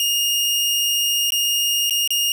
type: tone with dropouts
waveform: sawtooth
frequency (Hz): 2841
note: F7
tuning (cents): +29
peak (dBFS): -14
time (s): 0-2.32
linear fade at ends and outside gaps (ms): 1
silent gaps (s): 1.305-1.321 / 1.897-1.907 / 2.076-2.105
effects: none